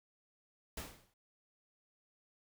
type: noise with exponential decay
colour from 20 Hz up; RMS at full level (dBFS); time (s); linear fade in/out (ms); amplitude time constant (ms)
pink; -40; 0.77-1.14; 5; 79
effects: none